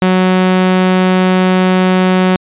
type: tone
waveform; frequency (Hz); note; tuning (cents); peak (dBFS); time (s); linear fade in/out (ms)
sawtooth; 185; F#3; 0; -4; 0.02-2.36; 0
effects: resampled to 8000 Hz